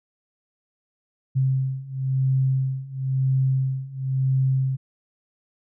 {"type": "beating tone pair", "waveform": "sine", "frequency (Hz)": [131.9, 132.88], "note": ["C3", "C3"], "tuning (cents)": [14, 27], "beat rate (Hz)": 0.98, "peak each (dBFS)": [-24, -22], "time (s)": [1.35, 4.77], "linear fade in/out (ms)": 20, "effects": []}